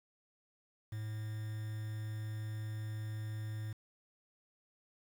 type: tone with quantisation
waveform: triangle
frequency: 108.2 Hz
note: A2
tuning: 29 cents flat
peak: -36 dBFS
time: 0.92-3.73 s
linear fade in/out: 5 ms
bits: 9
effects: none